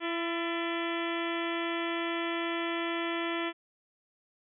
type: harmonic tone with a mistuned harmonic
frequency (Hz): 336.1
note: E4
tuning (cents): +34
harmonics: 1 / 2 / 3 / 4 / 5 / 6 / 7 / 8 / 9 / 10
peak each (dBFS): -33 / -39 / -40 / -40 / -41 / -41 / -41 / -46 / -44 / -44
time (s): 0-3.53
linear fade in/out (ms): 50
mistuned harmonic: 5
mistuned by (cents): +71
effects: none